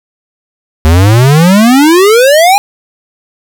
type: exponential sweep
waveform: square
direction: up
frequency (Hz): 76 to 830.6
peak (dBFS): -3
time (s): 0.85-2.58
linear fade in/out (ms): 0
effects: none